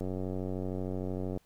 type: click train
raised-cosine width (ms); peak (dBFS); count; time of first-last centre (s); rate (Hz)
2; -23; 128; 0.01-1.374; 93.1
effects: pink hiss -68 dBFS RMS until 1.45 s